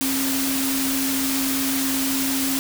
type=tone in noise; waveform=sine; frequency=268.9 Hz; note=C4; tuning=47 cents sharp; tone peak=-23 dBFS; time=0.01-2.59 s; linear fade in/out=0 ms; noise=white; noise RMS=-25 dBFS; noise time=0.01-2.59 s; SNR=-1 dB; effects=none